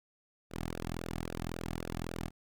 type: tone with flanger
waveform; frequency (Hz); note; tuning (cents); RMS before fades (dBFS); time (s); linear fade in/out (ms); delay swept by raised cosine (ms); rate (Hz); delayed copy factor
sawtooth; 41.82; E1; +26; -39; 0.5-2.31; 50; 0.93 to 2.13; 3.7; -1
effects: none